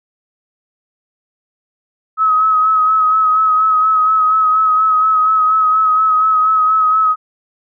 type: tone with vibrato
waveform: sine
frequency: 1278 Hz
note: D#6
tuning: 46 cents sharp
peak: -9 dBFS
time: 2.17-7.16 s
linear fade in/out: 50 ms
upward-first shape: sine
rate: 4.2 Hz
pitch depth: 29 cents each way
effects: none